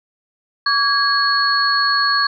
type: tone cluster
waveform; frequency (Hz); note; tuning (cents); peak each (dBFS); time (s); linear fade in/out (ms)
sine; 1140 / 1646 / 4354; C#6 / G#6 / C#8; +48 / -16 / -32; -18; 0.66-2.27; 5
effects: none